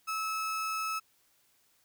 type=tone; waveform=35% pulse; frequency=1299 Hz; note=E6; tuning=26 cents flat; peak=-30 dBFS; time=0.07-1 s; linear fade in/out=20 ms; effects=white hiss -69 dBFS RMS until 1.84 s